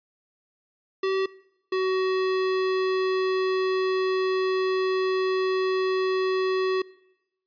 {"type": "tone pair in turn", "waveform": "square", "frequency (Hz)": [383.2, 375.7], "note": ["G4", "F#4"], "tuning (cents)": [-39, 26], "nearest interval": "unison", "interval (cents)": 35, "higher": "first", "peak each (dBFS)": -23, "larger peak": "neither", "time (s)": [[1.03, 1.26], [1.72, 6.82]], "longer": "second", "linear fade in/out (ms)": 5, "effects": ["noise-tail reverb RT60 0.9 s tail -22 dB re dry", "resampled to 11025 Hz"]}